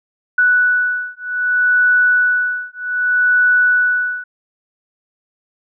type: beating tone pair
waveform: sine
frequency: 1480 / 1480.64 Hz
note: F#6 / F#6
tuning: 0 / +1 cents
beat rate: 0.64 Hz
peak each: -15 dBFS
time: 0.38-4.24 s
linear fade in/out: 5 ms
effects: none